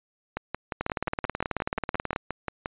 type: two click trains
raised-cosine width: 0.5 ms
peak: -12 / -14 dBFS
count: 26 / 14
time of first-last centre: 0.81-2.161 / 0.37-2.659 s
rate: 18.5 / 5.68 Hz
effects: resampled to 8000 Hz